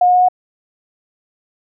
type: tone with pitch steps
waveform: sine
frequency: 718 / 722.2 / 726.3 / 730.6 Hz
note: F5 / F#5 / F#5 / F#5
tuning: +48 / -42 / -32 / -22 cents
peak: -8 dBFS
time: 0.01-0.286 s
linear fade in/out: 5 ms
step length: 69 ms
effects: none